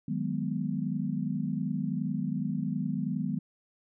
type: chord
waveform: sine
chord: G# minor seventh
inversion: second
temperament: equal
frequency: 155.56 / 185 / 207.7 / 246.9 Hz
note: D#3 / F#3 / G#3 / B3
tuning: 0 / 0 / 0 / 0 cents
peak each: -34 dBFS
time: 0.08-3.39 s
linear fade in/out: 5 ms
effects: none